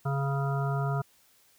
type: harmonic tone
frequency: 138.59 Hz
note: C#3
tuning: in tune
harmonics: 1 / 3 / 5 / 7 / 9 / 10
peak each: -27 / -38 / -36 / -40 / -39 / -41 dBFS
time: 0.05-1.02 s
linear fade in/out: 10 ms
effects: white hiss -63 dBFS RMS until 1.58 s